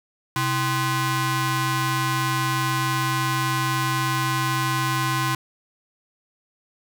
sawtooth ring-modulated tone, 456.2 Hz, A#4, 37 cents flat, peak -14 dBFS, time 0.36-5.35 s, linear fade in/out 2 ms, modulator 586 Hz, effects none

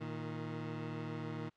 20% pulse tone pair together, 115.4 / 156.19 Hz, A#2 / D#3, -17 / +7 cents, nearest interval perfect fourth, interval 524 cents, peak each -38 / -37 dBFS, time 0-1.5 s, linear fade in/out 20 ms, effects white hiss -75 dBFS RMS until 1.56 s + low-pass 3000 Hz 12 dB/octave

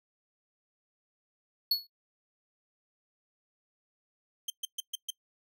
square tone with exponential decay, 4382 Hz, C#8, 21 cents flat, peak -22 dBFS, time 1.71-1.87 s, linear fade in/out 5 ms, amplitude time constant 34 ms
sawtooth tone bursts, 3143 Hz, G7, 4 cents sharp, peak -28 dBFS, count 5, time 4.48-5.105 s, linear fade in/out 5 ms, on 21 ms, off 130 ms
effects noise-tail reverb RT60 0.1 s tail -21 dB re dry

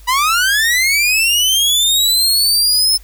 sawtooth linear sweep, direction up, 963 to 5274 Hz, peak -8 dBFS, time 0.07-2.98 s, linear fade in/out 20 ms, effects added 50 Hz sine -37 dBFS peak until 3.03 s + white hiss -48 dBFS RMS until 3.03 s

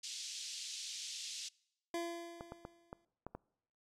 white band-pass noise, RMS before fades -45 dBFS, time 0.03-1.49 s, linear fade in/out 10 ms, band 3000 to 6900 Hz, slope 24 dB/octave
25% pulse tone with exponential decay, 340.3 Hz, F4, 45 cents flat, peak -32 dBFS, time 1.94-3.05 s, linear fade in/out 2 ms, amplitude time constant 240 ms
clicks, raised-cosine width 1 ms, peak -30 dBFS, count 6, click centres 2.409 / 2.521 / 2.651 / 2.929 / 3.266 / 3.35 s
effects noise-tail reverb RT60 0.8 s tail -25 dB re dry + low-pass 11000 Hz 12 dB/octave

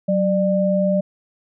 sine tone pair together, 188.04 / 597 Hz, F#3 / D5, +28 / +28 cents, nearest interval octave + minor sixth, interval 2000 cents, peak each -18 dBFS, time 0.08-1.01 s, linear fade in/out 10 ms, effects none

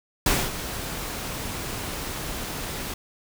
pink noise with ADSR envelope, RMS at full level -20 dBFS, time 0.26-2.94 s, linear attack 3 ms, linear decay 240 ms, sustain -12 dB, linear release 4 ms, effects none

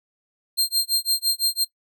sawtooth tone with tremolo, 4186 Hz, C8, in tune, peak -14 dBFS, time 0.57-1.65 s, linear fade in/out 20 ms, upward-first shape sine, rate 5.9 Hz, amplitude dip 100%, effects noise-tail reverb RT60 0.1 s tail -19 dB re dry

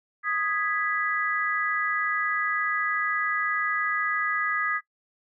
sine chord, G# minor, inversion second, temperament equal, 1244.5 / 1661.2 / 1975.5 Hz, D#6 / G#6 / B6, 0 / 0 / 0 cents, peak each -28 / -28 / -29 dBFS, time 0.23-4.81 s, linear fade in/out 50 ms, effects noise-tail reverb RT60 0.1 s tail -20 dB re dry

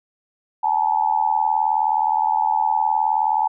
sine tone with amplitude modulation, 866 Hz, A5, 28 cents flat, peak -12 dBFS, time 0.63-3.48 s, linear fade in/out 10 ms, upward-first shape sine, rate 79.3 Hz, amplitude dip 95%, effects none

